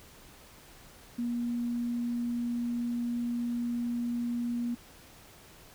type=tone; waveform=sine; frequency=238.7 Hz; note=A#3; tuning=41 cents sharp; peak=-29 dBFS; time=1.18-4.75 s; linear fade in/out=10 ms; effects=pink hiss -54 dBFS RMS until 5.74 s